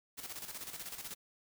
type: noise with tremolo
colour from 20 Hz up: white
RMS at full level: -43 dBFS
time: 0.17-1.15 s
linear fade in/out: 20 ms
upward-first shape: square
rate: 16 Hz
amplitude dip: 60%
effects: none